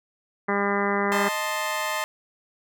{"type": "harmonic tone", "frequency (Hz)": 201, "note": "G3", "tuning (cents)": 44, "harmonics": [1, 2, 3, 4, 5, 6, 7, 8, 9, 10], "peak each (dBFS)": [-28, -27, -32, -31, -31, -30, -35, -34, -33, -32], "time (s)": [0.48, 1.29], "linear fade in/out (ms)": 10}
{"type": "chord", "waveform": "20% pulse", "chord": "A diminished", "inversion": "second", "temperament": "equal", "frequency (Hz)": [622.3, 880, 1046.5], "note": ["Eb5", "A5", "C6"], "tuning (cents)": [0, 0, 0], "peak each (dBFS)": -25, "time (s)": [1.12, 2.04], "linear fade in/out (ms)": 0}
{"effects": []}